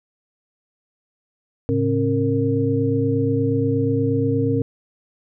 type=tone cluster; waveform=sine; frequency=109.9 / 138.3 / 270.9 / 462.6 Hz; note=A2 / C#3 / C#4 / A#4; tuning=-2 / -4 / -40 / -13 cents; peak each=-22 / -26 / -21 / -22 dBFS; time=1.69-4.62 s; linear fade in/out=0 ms; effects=none